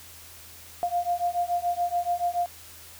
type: beating tone pair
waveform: sine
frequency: 698.5 / 705.5 Hz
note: F5 / F5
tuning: 0 / +17 cents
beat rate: 7 Hz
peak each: -27 / -27 dBFS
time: 0.83-2.46 s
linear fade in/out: 0 ms
effects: added 83 Hz sine -54 dBFS peak until 2.99 s + white hiss -47 dBFS RMS until 2.99 s